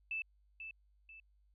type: tone with echo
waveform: sine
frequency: 2637 Hz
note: E7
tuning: in tune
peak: -36 dBFS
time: 0.11-0.22 s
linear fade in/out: 2 ms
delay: 490 ms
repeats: 2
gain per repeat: -8 dB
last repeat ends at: 1.2 s
effects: added 50 Hz sine -67 dBFS peak until 1.54 s